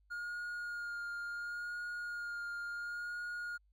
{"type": "tone with vibrato", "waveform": "triangle", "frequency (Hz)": 1422, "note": "F6", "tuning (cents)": 31, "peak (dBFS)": -37, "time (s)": [0.1, 3.58], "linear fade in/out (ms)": 20, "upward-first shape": "sine", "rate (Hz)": 0.71, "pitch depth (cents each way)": 18, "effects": ["added 50 Hz sine -67 dBFS peak until 3.72 s"]}